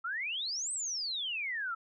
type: exponential two-way sweep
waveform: sine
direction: up then down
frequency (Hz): 1298 to 8372 to 1298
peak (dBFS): -33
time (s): 0.04-1.75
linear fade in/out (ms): 10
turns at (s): 0.72
effects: none